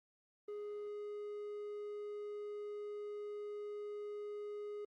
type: tone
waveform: triangle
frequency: 415.3 Hz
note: G#4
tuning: in tune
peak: -40 dBFS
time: 0.48-4.85 s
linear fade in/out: 5 ms
effects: Opus 32 kbps